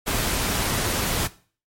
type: noise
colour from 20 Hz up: pink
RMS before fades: -24 dBFS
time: 0.06-1.28 s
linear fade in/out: 20 ms
effects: noise-tail reverb RT60 0.4 s tail -17 dB re dry + MP3 64 kbps